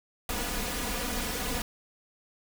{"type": "noise with comb filter", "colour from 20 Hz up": "pink", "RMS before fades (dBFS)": -32, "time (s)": [0.29, 1.62], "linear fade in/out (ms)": 2, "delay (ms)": 4.1, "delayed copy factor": 0.9, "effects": []}